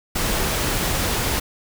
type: noise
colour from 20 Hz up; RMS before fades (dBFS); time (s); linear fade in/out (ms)
pink; -22; 0.15-1.4; 10
effects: none